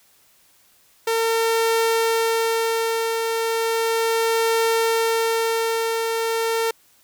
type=tone with tremolo; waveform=sawtooth; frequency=454.1 Hz; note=A#4; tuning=45 cents flat; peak=-13 dBFS; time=1.07-6.71 s; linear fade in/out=5 ms; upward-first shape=triangle; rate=0.35 Hz; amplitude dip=40%; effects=white hiss -57 dBFS RMS until 7.03 s